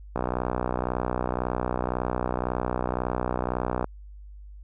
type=click train; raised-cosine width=1 ms; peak=-12 dBFS; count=229; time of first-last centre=0.16-3.843 s; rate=61.9 Hz; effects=added 50 Hz sine -41 dBFS peak until 4.63 s